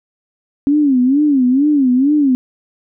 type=tone with vibrato; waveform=sine; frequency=273.2 Hz; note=C#4; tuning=25 cents flat; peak=-9 dBFS; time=0.67-2.35 s; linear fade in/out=0 ms; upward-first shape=sine; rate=2.2 Hz; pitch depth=170 cents each way; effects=none